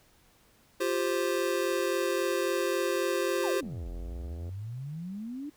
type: chord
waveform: square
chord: F suspended second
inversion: none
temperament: just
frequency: 349.2 / 392.9 / 523.8 Hz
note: F4 / G4 / C5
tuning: 0 / +4 / +2 cents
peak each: -32 dBFS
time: 0.8-3.61 s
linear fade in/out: 10 ms
type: exponential two-way sweep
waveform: sine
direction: down then up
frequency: 1002 to 44.27 to 304.4 Hz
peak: -35 dBFS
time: 3.43-5.5 s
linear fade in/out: 10 ms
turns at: 3.9 s
type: click train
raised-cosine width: 2 ms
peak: -34 dBFS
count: 75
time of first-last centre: 3.63-4.491 s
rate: 85.9 Hz
effects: pink hiss -63 dBFS RMS until 5.56 s